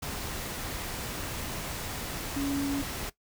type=tone in noise; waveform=sine; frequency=279.7 Hz; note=C#4; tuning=16 cents sharp; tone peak=-27 dBFS; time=2.36-2.82 s; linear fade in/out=10 ms; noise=pink; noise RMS=-36 dBFS; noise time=0.02-3.1 s; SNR=+6 dB; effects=noise-tail reverb RT60 0.1 s tail -17 dB re dry